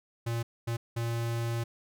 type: tone bursts at uneven times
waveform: square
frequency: 116.54 Hz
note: A#2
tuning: in tune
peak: -30 dBFS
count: 3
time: 0.26-0.43 / 0.67-0.77 / 0.96-1.64 s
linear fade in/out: 10 ms
effects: none